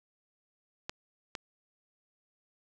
clicks, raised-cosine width 0.2 ms, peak -18 / -19 dBFS, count 2, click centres 0.895 / 1.352 s, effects none

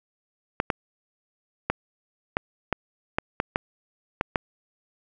clicks, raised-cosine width 0.5 ms, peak -7 dBFS, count 10, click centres 0.601 / 0.702 / 1.7 / 2.369 / 2.727 / 3.185 / 3.401 / 3.559 / 4.211 / 4.358 s, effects none

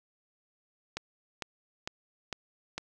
click train, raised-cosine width 0.2 ms, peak -17 dBFS, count 5, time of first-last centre 0.97-2.78 s, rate 2.21 Hz, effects none

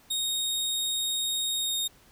sawtooth tone with pitch glide, 3728 to 3704 Hz, A#7 to A#7, -1 to -12 cents, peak -24 dBFS, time 0.1-1.88 s, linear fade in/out 10 ms, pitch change -11 cents, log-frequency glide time 1.56-1.76 s, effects pink hiss -58 dBFS RMS until 2.11 s

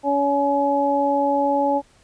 harmonic tone, 282.1 Hz, C#4, 30 cents sharp, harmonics 1 / 2 / 3, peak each -23 / -21 / -20 dBFS, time 0.03-1.82 s, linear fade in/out 50 ms, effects pink hiss -56 dBFS RMS until 2.03 s + resampled to 22050 Hz

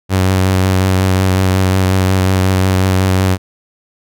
sawtooth tone with vibrato, 94.1 Hz, F#2, 30 cents sharp, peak -6 dBFS, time 0.09-3.38 s, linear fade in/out 50 ms, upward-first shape triangle, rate 5.5 Hz, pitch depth 26 cents each way, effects none

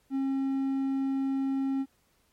triangle tone, 270 Hz, C#4, 45 cents flat, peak -24 dBFS, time 0.1-1.86 s, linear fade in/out 50 ms, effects pink hiss -69 dBFS RMS until 2.32 s + MP3 64 kbps

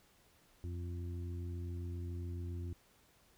harmonic tone, 87.31 Hz, F2, in tune, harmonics 1 / 2 / 3 / 4, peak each -39 / -53 / -52 / -52 dBFS, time 0.64-2.73 s, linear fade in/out 0 ms, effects pink hiss -68 dBFS RMS until 3.37 s

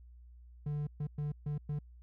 triangle tone bursts at uneven times, 147.5 Hz, D3, 8 cents sharp, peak -31 dBFS, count 5, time 0.66-0.87 / 1-1.07 / 1.18-1.32 / 1.46-1.58 / 1.69-1.79 s, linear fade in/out 5 ms, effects added 60 Hz sine -52 dBFS peak until 2.02 s

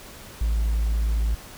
triangle tone, 55 Hz, A1, in tune, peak -17 dBFS, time 0.41-1.35 s, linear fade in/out 5 ms, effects tanh soft clip ceiling -14 dBFS + pink hiss -43 dBFS RMS until 1.57 s

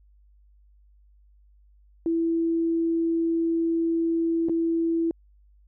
sine tone with dropouts, 331.3 Hz, E4, 9 cents sharp, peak -21 dBFS, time 2.06-5.11 s, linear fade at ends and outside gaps 1 ms, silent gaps 4.486-4.495 s, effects added 50 Hz sine -54 dBFS peak until 5.67 s

